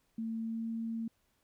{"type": "tone with pitch glide", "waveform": "sine", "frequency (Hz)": [225.3, 227], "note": ["A3", "A#3"], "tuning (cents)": [41, -46], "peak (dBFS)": -34, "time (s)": [0.18, 1.08], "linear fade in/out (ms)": 5, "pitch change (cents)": 13, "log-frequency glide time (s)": [0.45, 0.64], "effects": ["pink hiss -75 dBFS RMS until 1.43 s"]}